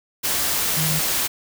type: tone in noise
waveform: sine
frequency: 156 Hz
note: D#3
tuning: 5 cents sharp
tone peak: -23 dBFS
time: 0.76-1 s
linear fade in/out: 20 ms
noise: white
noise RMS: -22 dBFS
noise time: 0.23-1.28 s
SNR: -4 dB
effects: none